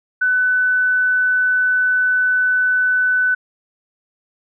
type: tone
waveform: sine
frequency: 1500 Hz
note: F#6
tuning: 23 cents sharp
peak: -13 dBFS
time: 0.21-3.35 s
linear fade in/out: 10 ms
effects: none